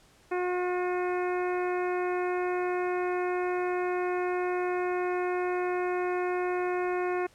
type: harmonic tone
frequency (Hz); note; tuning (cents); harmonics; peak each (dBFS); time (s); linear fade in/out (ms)
360.2; F#4; -46; 1 / 2 / 3 / 4 / 5 / 6 / 7; -28 / -34 / -38 / -40 / -42 / -44 / -45; 0.31-7.27; 10
effects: pink hiss -60 dBFS RMS until 7.34 s + low-pass 10000 Hz 12 dB/octave